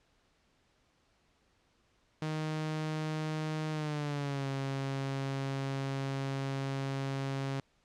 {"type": "tone with pitch glide", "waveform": "sawtooth", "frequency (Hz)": [155.56, 136.21], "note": ["D#3", "C#3"], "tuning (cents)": [0, -30], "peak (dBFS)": -29, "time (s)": [2.22, 7.6], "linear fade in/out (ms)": 2, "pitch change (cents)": -230, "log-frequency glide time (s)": [3.71, 4.48], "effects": ["pink hiss -71 dBFS RMS until 7.84 s", "low-pass 6000 Hz 12 dB/octave"]}